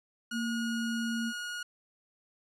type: tone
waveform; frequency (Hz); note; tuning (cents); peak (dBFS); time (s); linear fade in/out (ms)
sawtooth; 1442; F#6; -45; -32; 0.31-1.63; 5
type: tone with pitch glide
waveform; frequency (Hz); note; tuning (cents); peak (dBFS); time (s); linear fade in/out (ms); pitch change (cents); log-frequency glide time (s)
sine; 231 to 229.5; A#3 to A#3; -16 to -27; -31; 0.31-1.33; 50; -11; 0.46-0.72
effects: low-pass 9000 Hz 12 dB/octave